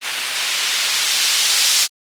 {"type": "noise with low-pass filter sweep", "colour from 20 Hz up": "violet", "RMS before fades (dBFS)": -18, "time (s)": [0.01, 1.88], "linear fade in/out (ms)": 50, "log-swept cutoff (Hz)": [2400, 4700], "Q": 0.92, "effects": ["Opus 32 kbps"]}